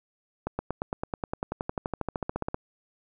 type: accelerating click train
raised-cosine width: 1 ms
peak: -15 dBFS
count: 25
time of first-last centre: 0.47-2.544 s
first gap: 120 ms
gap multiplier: 0.97
effects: none